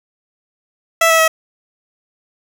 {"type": "tone with pitch steps", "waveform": "15% pulse", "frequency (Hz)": [659.3, 651, 642.8], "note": ["E5", "E5", "E5"], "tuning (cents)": [0, -22, -44], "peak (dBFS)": -3, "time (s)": [1.01, 1.28], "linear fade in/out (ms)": 5, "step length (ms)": 90, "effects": []}